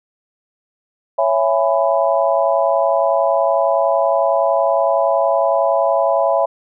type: chord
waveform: sine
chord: C# minor seventh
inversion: none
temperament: just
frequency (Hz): 554.4 / 665.2 / 831.5 / 997.9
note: C#5 / E5 / G#5 / B5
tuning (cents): 0 / +16 / +2 / +18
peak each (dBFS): -17 / -16 / -21 / -21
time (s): 1.18-6.46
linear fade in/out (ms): 10
effects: none